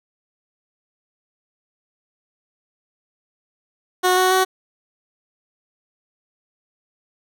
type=tone with pitch steps; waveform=15% pulse; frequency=366 / 370.7 / 375.4 Hz; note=F#4 / F#4 / F#4; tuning=-19 / +3 / +25 cents; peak=-8 dBFS; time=4.03-4.45 s; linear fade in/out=20 ms; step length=140 ms; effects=none